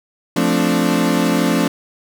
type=chord; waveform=35% pulse; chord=D minor seventh; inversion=first; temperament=equal; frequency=174.61 / 220 / 261.6 / 293.7 Hz; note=F3 / A3 / C4 / D4; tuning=0 / 0 / 0 / 0 cents; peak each=-18 dBFS; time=0.36-1.68 s; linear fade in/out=5 ms; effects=none